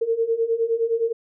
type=beating tone pair; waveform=sine; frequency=451.4 / 461.1 Hz; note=A4 / A#4; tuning=+44 / -19 cents; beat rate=9.7 Hz; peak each=-24 / -21 dBFS; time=0.01-1.13 s; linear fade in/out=10 ms; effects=none